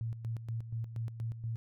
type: tone with tremolo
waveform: sine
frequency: 114.1 Hz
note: A#2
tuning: 37 cents flat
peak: -33 dBFS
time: 0.01-1.56 s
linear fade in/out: 0 ms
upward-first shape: square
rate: 4.2 Hz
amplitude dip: 65%
effects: none